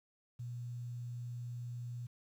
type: tone with quantisation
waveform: sine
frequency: 120.8 Hz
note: B2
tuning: 38 cents flat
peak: -40 dBFS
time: 0.39-2.07 s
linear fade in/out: 10 ms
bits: 11
effects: none